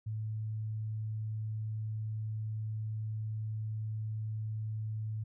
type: tone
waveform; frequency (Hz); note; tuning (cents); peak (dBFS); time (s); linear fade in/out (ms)
sine; 108.8; A2; -19; -34; 0.06-5.24; 10
effects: none